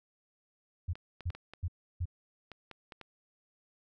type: tone bursts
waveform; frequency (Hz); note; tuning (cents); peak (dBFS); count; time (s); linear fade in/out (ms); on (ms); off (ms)
sine; 87.31; F2; 0; -30; 4; 0.88-2.056; 10; 54; 320
type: clicks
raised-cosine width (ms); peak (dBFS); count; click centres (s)
0.3; -30; 9; 0.955 / 1.207 / 1.303 / 1.35 / 1.536 / 2.517 / 2.713 / 2.922 / 3.013
effects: none